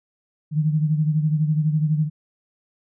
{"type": "beating tone pair", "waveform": "sine", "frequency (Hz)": [152.3, 164.3], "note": ["D#3", "E3"], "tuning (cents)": [-37, -5], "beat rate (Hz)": 12, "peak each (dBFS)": [-18, -25], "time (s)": [0.51, 2.1], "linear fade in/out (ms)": 50, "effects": []}